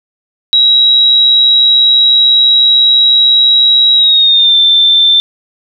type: tone with pitch glide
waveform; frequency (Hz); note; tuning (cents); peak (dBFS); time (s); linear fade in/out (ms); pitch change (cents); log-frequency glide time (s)
sine; 3858 to 3558; B7 to A7; -41 to +19; -4; 0.53-5.2; 0; -140; 3.95-4.56
effects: none